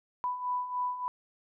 sine beating tone pair, 990 / 993.4 Hz, B5 / B5, +4 / +10 cents, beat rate 3.4 Hz, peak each -37 / -31 dBFS, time 0.24-1.08 s, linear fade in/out 0 ms, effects none

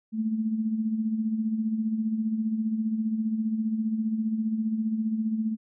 sine tone with tremolo, 219.9 Hz, A3, 1 cent flat, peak -22 dBFS, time 0.12-5.57 s, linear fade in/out 50 ms, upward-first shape sine, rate 15 Hz, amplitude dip 55%, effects none

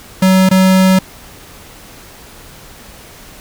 square tone with dropouts, 188.1 Hz, F#3, 29 cents sharp, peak -7 dBFS, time 0.22-0.99 s, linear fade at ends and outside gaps 5 ms, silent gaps 0.491-0.511 s, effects pink hiss -37 dBFS RMS until 3.4 s

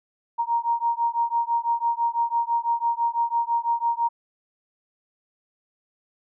sine beating tone pair, 932.3 / 938.3 Hz, A#5 / A#5, 0 / +11 cents, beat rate 6 Hz, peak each -24 / -24 dBFS, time 0.38-4.09 s, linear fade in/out 20 ms, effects none

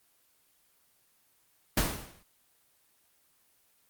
pink noise with exponential decay, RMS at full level -23 dBFS, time 1.77-2.23 s, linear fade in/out 5 ms, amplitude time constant 100 ms, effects white hiss -68 dBFS RMS until 3.89 s + Opus 24 kbps

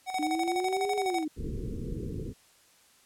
square tone with tremolo, 749 Hz, F#5, 21 cents sharp, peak -28 dBFS, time 0.06-1.25 s, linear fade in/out 50 ms, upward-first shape square, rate 12 Hz, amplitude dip 65%
sine linear two-way sweep, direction up then down, 298 to 416.9 to 298 Hz, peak -29 dBFS, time 0.19-1.28 s, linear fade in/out 5 ms, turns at 0.96 s
pink low-pass noise, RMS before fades -35 dBFS, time 1.36-2.34 s, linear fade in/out 50 ms, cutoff 480 Hz, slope 96 dB/octave
effects white hiss -61 dBFS RMS until 3.05 s + low-pass 11000 Hz 12 dB/octave

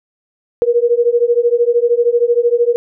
sine beating tone pair, 470 / 483 Hz, A#4 / B4, +14 / -39 cents, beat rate 13 Hz, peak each -13 dBFS, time 0.62-2.76 s, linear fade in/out 0 ms, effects none

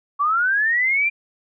sine linear sweep, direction up, 1119 to 2397 Hz, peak -16 dBFS, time 0.19-1.1 s, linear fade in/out 20 ms, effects none

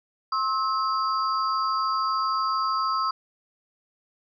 sine tone cluster, 1065 / 1298 / 4766 Hz, C6 / E6 / D8, +30 / -27 / +25 cents, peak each -26 / -25 / -34 dBFS, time 0.32-3.11 s, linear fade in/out 5 ms, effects none

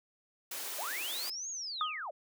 white high-pass noise, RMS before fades -40 dBFS, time 0.51-1.3 s, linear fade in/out 5 ms, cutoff 270 Hz, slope 48 dB/octave
sine linear two-way sweep, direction up then down, 513 to 6760 to 513 Hz, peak -37 dBFS, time 0.78-2.11 s, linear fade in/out 10 ms, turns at 1.5 s
sine tone with exponential decay, 1244.5 Hz, D#6, in tune, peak -27 dBFS, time 1.81-2.1 s, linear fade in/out 1 ms, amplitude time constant 62 ms
effects none

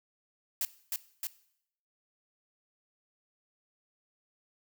blue noise with echo, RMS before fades -31 dBFS, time 0.61-0.65 s, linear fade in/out 2 ms, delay 310 ms, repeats 2, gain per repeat -2 dB, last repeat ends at 1.27 s, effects noise-tail reverb RT60 0.7 s tail -18 dB re dry

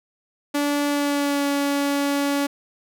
sawtooth tone with pitch glide, 288.9 to 283.1 Hz, D4 to C#4, -28 to +37 cents, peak -16 dBFS, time 0.54-2.47 s, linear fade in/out 10 ms, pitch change -35 cents, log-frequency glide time 0.88-1.46 s, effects none

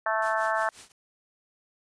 harmonic tone, 219.8 Hz, A3, 2 cents flat, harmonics 3 / 4 / 5 / 6 / 7 / 8, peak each -29 / -30 / -31 / -32 / -32 / -33 dBFS, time 0.06-0.69 s, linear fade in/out 2 ms
white noise with tremolo, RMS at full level -44 dBFS, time 0.22-0.92 s, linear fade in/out 2 ms, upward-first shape triangle, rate 5.6 Hz, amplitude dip 95%
effects resampled to 22050 Hz

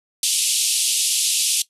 white band-pass noise, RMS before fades -20 dBFS, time 0.23-1.62 s, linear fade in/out 2 ms, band 2700 to 11000 Hz, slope 48 dB/octave, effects noise-tail reverb RT60 0.1 s tail -17 dB re dry + resampled to 32000 Hz

